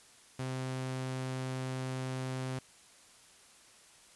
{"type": "tone", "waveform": "sawtooth", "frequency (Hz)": 130, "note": "C3", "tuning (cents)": -11, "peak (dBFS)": -31, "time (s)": [0.39, 2.59], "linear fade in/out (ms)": 5, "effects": ["white hiss -59 dBFS RMS until 4.15 s", "resampled to 24000 Hz"]}